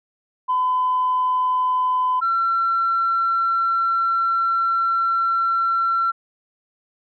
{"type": "tone pair in turn", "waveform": "sine", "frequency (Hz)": [1011, 1355], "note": ["B5", "E6"], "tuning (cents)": [40, 47], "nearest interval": "perfect fourth", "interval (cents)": 507, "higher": "second", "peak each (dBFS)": -16, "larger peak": "neither", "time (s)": [[0.48, 2.21], [2.21, 6.12]], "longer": "second", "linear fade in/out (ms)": 20, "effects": ["tanh soft clip ceiling -12 dBFS"]}